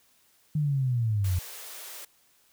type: linear sweep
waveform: sine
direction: down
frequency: 154.3 to 86.3 Hz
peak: -23 dBFS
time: 0.55-1.39 s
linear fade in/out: 5 ms
type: high-pass noise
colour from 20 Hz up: white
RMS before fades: -42 dBFS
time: 1.24-2.05 s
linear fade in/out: 5 ms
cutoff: 360 Hz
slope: 48 dB/octave
effects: white hiss -64 dBFS RMS until 2.52 s